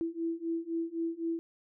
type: beating tone pair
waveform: sine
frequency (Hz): 329.6 / 333.5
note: E4 / E4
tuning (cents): 0 / +20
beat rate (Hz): 3.9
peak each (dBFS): -35 / -34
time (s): 0.01-1.39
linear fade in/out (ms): 0
effects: none